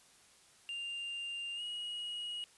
triangle tone with pitch glide, 2794 to 2896 Hz, F7 to F#7, 0 to -38 cents, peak -37 dBFS, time 0.69-2.44 s, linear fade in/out 0 ms, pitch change +62 cents, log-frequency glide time 1.55-1.62 s, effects white hiss -63 dBFS RMS until 2.57 s + resampled to 24000 Hz

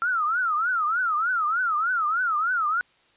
sine tone with vibrato, 1343 Hz, E6, 32 cents sharp, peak -21 dBFS, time 0.02-2.81 s, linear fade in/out 0 ms, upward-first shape triangle, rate 3.3 Hz, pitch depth 230 cents each way, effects white hiss -61 dBFS RMS until 3.16 s + resampled to 8000 Hz

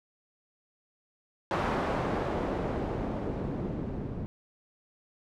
white noise with low-pass filter sweep, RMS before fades -32 dBFS, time 1.51-4.26 s, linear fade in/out 0 ms, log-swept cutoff 1000 to 230 Hz, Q 0.74, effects none

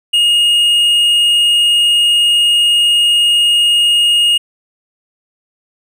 triangle tone with tanh clipping, 2858 Hz, F7, 39 cents sharp, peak -9 dBFS, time 0.13-4.38 s, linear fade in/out 10 ms, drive 9 dB, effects none

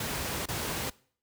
pink noise with dropouts, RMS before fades -33 dBFS, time 0-0.9 s, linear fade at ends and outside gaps 5 ms, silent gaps 0.458-0.485 s, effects noise-tail reverb RT60 0.5 s tail -22 dB re dry + high-pass 60 Hz 12 dB/octave

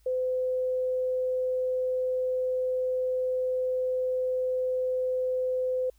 sine tone, 510 Hz, C5, 44 cents flat, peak -25 dBFS, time 0.06-5.9 s, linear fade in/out 5 ms, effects added 54 Hz sine -59 dBFS peak until 5.98 s + white hiss -69 dBFS RMS until 5.98 s

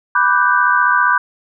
sine chord, G major seventh, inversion first, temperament equal with one note detuned, 987.8 / 1174.7 / 1492.9 / 1568 Hz, B5 / D6 / F#6 / G6, 0 / 0 / +15 / 0 cents, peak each -16 dBFS, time 0.15-1.18 s, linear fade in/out 5 ms, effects none

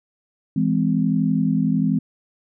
sine chord, E augmented, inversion none, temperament just, 164.81 / 206 / 257.5 Hz, E3 / G#3 / B#3, 0 / -14 / -28 cents, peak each -21 dBFS, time 0.56-1.99 s, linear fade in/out 5 ms, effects none

